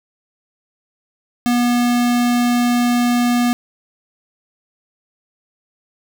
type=tone; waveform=square; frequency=242.1 Hz; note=B3; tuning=34 cents flat; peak=-14 dBFS; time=1.46-3.53 s; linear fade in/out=0 ms; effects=none